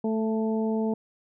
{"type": "harmonic tone with a mistuned harmonic", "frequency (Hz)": 220, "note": "A3", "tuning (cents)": 0, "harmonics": [1, 2, 3, 4], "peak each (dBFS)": [-25, -29, -36, -38], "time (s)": [0.04, 0.94], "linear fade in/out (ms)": 5, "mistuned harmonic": 3, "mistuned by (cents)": 15, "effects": []}